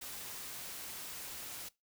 white noise, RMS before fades -45 dBFS, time 0.01-1.69 s, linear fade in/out 10 ms, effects noise-tail reverb RT60 0.2 s tail -20 dB re dry

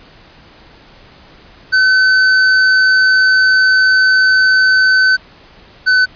square tone pair in turn, 1521 / 1509.6 Hz, F#6 / F#6, +47 / +34 cents, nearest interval unison, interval 13 cents, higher first, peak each -8 dBFS, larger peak neither, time 1.72-5.17 / 5.86-6.06 s, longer first, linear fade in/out 20 ms, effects pink hiss -42 dBFS RMS until 6.15 s + resampled to 11025 Hz

